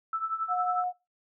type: tone with tremolo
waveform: sine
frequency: 1318.5 Hz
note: E6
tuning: in tune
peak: -25 dBFS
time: 0.13-0.84 s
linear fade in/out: 2 ms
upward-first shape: triangle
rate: 11 Hz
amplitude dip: 85%
type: tone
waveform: sine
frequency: 724 Hz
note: F#5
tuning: 38 cents flat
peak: -27 dBFS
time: 0.48-0.93 s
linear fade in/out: 50 ms
effects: noise-tail reverb RT60 0.3 s tail -26 dB re dry